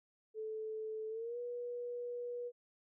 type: tone with pitch glide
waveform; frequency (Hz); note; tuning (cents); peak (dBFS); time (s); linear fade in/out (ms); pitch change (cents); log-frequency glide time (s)
sine; 436.5 to 484.3; A4 to B4; -14 to -34; -39; 0.34-2.52; 50; +180; 1.09-1.38
effects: none